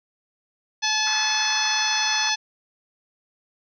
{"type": "harmonic tone", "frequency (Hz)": 862, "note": "A5", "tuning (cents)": -36, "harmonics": [1, 2, 3, 4, 5, 6, 7], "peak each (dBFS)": [-28, -28, -28, -28, -28, -28, -28], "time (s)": [0.82, 2.36], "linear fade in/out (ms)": 20}
{"type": "band-pass noise", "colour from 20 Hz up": "pink", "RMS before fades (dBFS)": -36, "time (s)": [1.06, 2.3], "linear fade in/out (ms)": 10, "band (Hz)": [900, 2200], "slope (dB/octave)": 96}
{"effects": []}